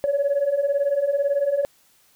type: beating tone pair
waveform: sine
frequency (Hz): 551 / 569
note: C#5 / C#5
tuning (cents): -11 / +45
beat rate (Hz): 18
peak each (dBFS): -23 / -19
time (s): 0.04-1.65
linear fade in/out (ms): 0
effects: tanh soft clip ceiling -14 dBFS + white hiss -59 dBFS RMS until 2.15 s